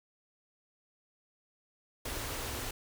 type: band-stop noise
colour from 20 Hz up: pink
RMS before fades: -38 dBFS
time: 2.05-2.71 s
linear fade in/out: 5 ms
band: 140 to 220 Hz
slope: 96 dB/octave
effects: none